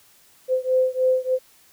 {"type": "beating tone pair", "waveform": "sine", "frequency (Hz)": [513, 516.3], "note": ["C5", "C5"], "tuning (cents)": [-34, -23], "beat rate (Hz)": 3.3, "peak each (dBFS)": [-20, -21], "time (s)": [0.48, 1.39], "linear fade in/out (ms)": 50, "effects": ["white hiss -55 dBFS RMS until 1.72 s"]}